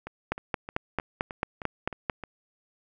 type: two click trains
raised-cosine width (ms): 0.5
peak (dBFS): -11 / -22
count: 9 / 8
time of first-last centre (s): 0.32-2.098 / 0.07-2.237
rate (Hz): 4.5 / 3.23
effects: none